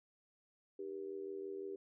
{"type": "tone with amplitude modulation", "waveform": "sine", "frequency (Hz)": 392, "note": "G4", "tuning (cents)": 0, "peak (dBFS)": -38, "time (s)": [0.79, 1.76], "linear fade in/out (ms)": 5, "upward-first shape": "sine", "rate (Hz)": 85.9, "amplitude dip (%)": 80, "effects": []}